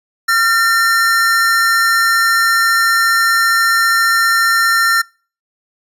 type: tone pair together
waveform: square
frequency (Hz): 1375 / 1807.4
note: F6 / A6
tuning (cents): -27 / +46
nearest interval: perfect fourth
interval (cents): 473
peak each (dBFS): -14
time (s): 0.28-5.02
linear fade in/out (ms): 10
effects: noise-tail reverb RT60 0.4 s tail -26 dB re dry + resampled to 32000 Hz